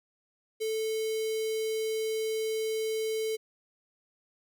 square tone with notch filter, 440 Hz, A4, in tune, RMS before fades -31 dBFS, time 0.6-3.37 s, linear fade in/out 20 ms, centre 1300 Hz, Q 0.99, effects none

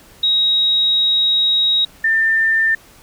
sine tone pair in turn, 3800 / 1793.4 Hz, A#7 / A6, +33 / +33 cents, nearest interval octave + minor second, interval 1300 cents, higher first, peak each -12 dBFS, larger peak neither, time 0.23-1.85 / 2.04-2.75 s, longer first, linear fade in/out 5 ms, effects pink hiss -46 dBFS RMS until 3.02 s

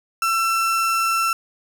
35% pulse tone, 1341 Hz, E6, 29 cents sharp, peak -16 dBFS, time 0.22-1.33 s, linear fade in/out 2 ms, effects none

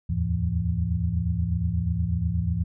sine tone cluster, 77.9 / 86.2 / 109.2 / 169.2 Hz, D#2 / F2 / A2 / E3, +3 / -22 / -13 / +45 cents, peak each -28 dBFS, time 0.09-2.64 s, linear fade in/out 10 ms, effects none

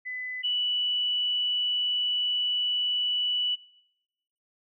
sine tone pair in turn, 2007 / 2959 Hz, B6 / F#7, +27 / -1 cents, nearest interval perfect fifth, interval 672 cents, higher second, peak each -32 / -24 dBFS, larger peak second, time 0.05-0.43 / 0.43-3.56 s, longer second, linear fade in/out 20 ms, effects noise-tail reverb RT60 1.0 s tail -25 dB re dry

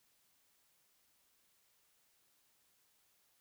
silence, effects white hiss -74 dBFS RMS until 3.4 s

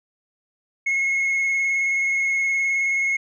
sine tone with vibrato, 2171 Hz, C#7, 37 cents flat, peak -16 dBFS, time 0.86-3.17 s, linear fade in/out 10 ms, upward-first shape square, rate 19 Hz, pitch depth 12 cents each way, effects tanh soft clip ceiling -18 dBFS

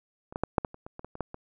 clicks, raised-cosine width 1 ms, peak -29 / -17 / -12 / -7 / -16 / -30 / -27 / -26 / -26 / -27 / -15 / -25 dBFS, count 12, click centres 0.325 / 0.359 / 0.436 / 0.582 / 0.648 / 0.744 / 0.865 / 0.994 / 1.046 / 1.154 / 1.207 / 1.344 s, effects none

